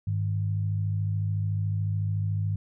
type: tone pair together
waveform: sine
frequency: 101.74 / 155.56 Hz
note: G#2 / D#3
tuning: -35 / 0 cents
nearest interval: perfect fifth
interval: 735 cents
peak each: -25 / -33 dBFS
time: 0.07-2.56 s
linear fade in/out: 5 ms
effects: none